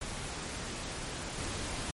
pink noise with level steps, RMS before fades -39 / -37 dBFS, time 0.01-1.91 s, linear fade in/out 5 ms, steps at 1.38 s, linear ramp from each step 2 ms, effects MP3 48 kbps

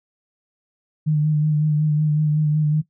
sine tone with vibrato, 151.9 Hz, D#3, 41 cents flat, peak -15 dBFS, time 1.06-2.82 s, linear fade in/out 20 ms, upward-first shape sine, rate 5.4 Hz, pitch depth 28 cents each way, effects noise-tail reverb RT60 0.1 s tail -17 dB re dry

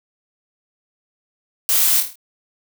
blue noise with echo, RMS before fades -17 dBFS, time 1.69-2 s, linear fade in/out 0 ms, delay 26 ms, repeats 6, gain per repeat -5 dB, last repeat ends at 2.156 s, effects none

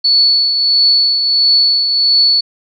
sine tone with tremolo, 4433 Hz, C#8, 1 cent flat, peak -6 dBFS, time 0.04-2.41 s, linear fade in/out 10 ms, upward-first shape triangle, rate 1.5 Hz, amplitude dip 50%, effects none

